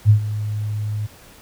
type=tone with ADSR envelope; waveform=sine; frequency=105.8 Hz; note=G#2; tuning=33 cents sharp; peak=-6 dBFS; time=0.05-1.07 s; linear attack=45 ms; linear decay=100 ms; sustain=-15 dB; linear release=15 ms; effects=pink hiss -46 dBFS RMS until 1.41 s